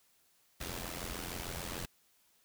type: noise with amplitude modulation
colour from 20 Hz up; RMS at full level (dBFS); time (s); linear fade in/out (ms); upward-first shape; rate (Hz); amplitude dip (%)
pink; -38; 0.6-1.86; 10; sine; 86.7; 75
effects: white hiss -70 dBFS RMS until 2.44 s